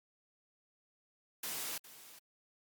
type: noise with echo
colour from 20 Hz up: white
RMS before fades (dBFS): -40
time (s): 1.43-1.78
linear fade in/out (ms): 5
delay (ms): 410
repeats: 1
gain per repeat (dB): -15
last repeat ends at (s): 2.19
effects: high-pass 150 Hz 12 dB/octave + Opus 48 kbps